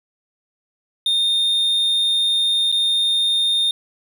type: tone with dropouts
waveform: triangle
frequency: 3652 Hz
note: A#7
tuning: 36 cents flat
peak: -14 dBFS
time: 1.06-3.71 s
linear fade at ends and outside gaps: 2 ms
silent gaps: 2.717-2.724 s
effects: none